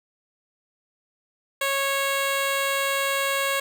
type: tone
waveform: 10% pulse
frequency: 550 Hz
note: C#5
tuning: 14 cents flat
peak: -14 dBFS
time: 1.61-3.6 s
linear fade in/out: 5 ms
effects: none